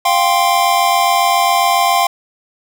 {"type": "chord", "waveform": "square", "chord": "F suspended second", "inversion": "none", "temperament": "just", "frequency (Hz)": [698.5, 785.8, 1047.7], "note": ["F5", "G5", "C6"], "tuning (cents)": [0, 4, 2], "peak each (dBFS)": -16, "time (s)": [0.05, 2.07], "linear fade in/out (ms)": 5, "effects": []}